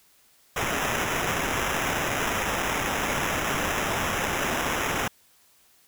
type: noise with sample-and-hold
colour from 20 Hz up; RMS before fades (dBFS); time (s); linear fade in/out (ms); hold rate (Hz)
white; -27; 0.56-5.08; 5; 4410
effects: white hiss -60 dBFS RMS until 5.87 s